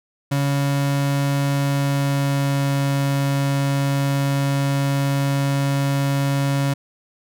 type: tone with pitch glide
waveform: 35% pulse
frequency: 140.3 to 139.17 Hz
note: C#3 to C#3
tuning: +21 to +7 cents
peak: -16 dBFS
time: 0.31-6.74 s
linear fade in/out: 10 ms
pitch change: -14 cents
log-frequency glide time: 1.51-2.81 s
effects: none